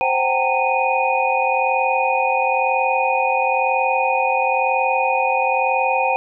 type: tone cluster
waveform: sine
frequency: 524 / 755 / 796 / 917 / 2477 Hz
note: C5 / F#5 / G5 / A#5 / D#7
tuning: +2 / +35 / +26 / -29 / -8 cents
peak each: -22 dBFS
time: 0.01-6.16 s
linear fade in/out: 0 ms
effects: none